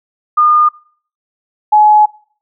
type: tone pair in turn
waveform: sine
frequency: 1216 / 847 Hz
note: D#6 / G#5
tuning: -40 / +34 cents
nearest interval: tritone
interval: 626 cents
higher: first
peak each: -6 / -4 dBFS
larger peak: second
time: 0.37-0.69 / 1.72-2.06 s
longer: second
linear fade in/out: 10 ms
effects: noise-tail reverb RT60 0.5 s tail -23 dB re dry